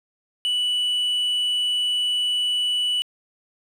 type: tone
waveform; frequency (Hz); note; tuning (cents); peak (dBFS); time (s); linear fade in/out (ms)
sine; 2960; F#7; 0; -17; 0.45-3.02; 0
effects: tanh soft clip ceiling -19 dBFS + 8-bit